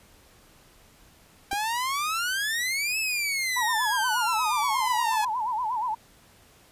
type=exponential two-way sweep; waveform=sawtooth; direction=up then down; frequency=784 to 2637 to 836 Hz; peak=-22 dBFS; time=1.51-5.25 s; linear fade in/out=5 ms; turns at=2.99 s
type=clicks; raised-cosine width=2 ms; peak=-25 dBFS; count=2; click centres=1.529 / 1.532 s
type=tone with vibrato; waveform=sine; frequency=930 Hz; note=A#5; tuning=4 cents flat; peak=-25 dBFS; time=3.56-5.95 s; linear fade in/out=10 ms; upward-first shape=sine; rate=8.4 Hz; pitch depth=160 cents each way
effects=pink hiss -56 dBFS RMS until 6.71 s + resampled to 32000 Hz